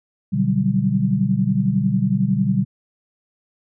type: chord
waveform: sine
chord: G major seventh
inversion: first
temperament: equal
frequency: 123.47 / 146.83 / 185 / 196 Hz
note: B2 / D3 / F#3 / G3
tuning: 0 / 0 / 0 / 0 cents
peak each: -23 / -23 / -22 / -19 dBFS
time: 0.32-2.65 s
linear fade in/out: 20 ms
effects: none